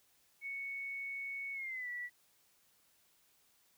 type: tone with pitch glide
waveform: sine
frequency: 2217 to 1952.4 Hz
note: C#7 to B6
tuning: 0 to -20 cents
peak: -39 dBFS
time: 0.41-2.1 s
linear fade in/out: 50 ms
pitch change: -220 cents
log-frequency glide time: 1.53-1.89 s
effects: white hiss -71 dBFS RMS until 3.77 s